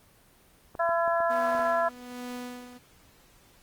clicks, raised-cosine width 1 ms, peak -27 dBFS, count 6, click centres 0.752 / 0.892 / 1.078 / 1.204 / 1.55 / 1.593 s
harmonic tone, 337.1 Hz, E4, 39 cents sharp, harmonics 2 / 3 / 4 / 5, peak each -25 / -29 / -31 / -33 dBFS, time 0.79-1.89 s, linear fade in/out 10 ms
sawtooth tone with tremolo, 246.9 Hz, B3, in tune, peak -31 dBFS, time 1.29-2.79 s, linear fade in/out 20 ms, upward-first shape sine, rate 1.2 Hz, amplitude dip 70%
effects pink hiss -59 dBFS RMS until 3.62 s + Opus 24 kbps

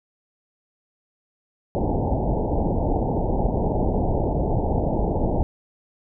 pink low-pass noise, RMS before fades -22 dBFS, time 1.75-5.43 s, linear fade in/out 0 ms, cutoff 890 Hz, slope 96 dB/octave, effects none

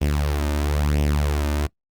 sawtooth tone with flanger, 73.42 Hz, D2, in tune, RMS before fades -21 dBFS, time 0.01-1.67 s, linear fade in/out 10 ms, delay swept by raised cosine 0.34 to 3.34 ms, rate 1 Hz, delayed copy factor +0.65, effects noise-tail reverb RT60 0.1 s tail -24 dB re dry + Opus 24 kbps

